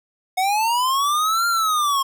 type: linear two-way sweep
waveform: square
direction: up then down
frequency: 729 to 1400 to 1070 Hz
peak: -18 dBFS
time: 0.37-2.03 s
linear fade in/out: 10 ms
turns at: 1.47 s
effects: none